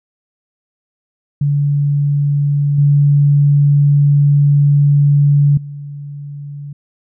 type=tone with level steps; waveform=sine; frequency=143.7 Hz; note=D3; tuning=37 cents flat; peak=-11 / -7 / -25 dBFS; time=1.41-6.73 s; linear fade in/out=5 ms; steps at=2.78 / 5.57 s; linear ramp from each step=5 ms; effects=none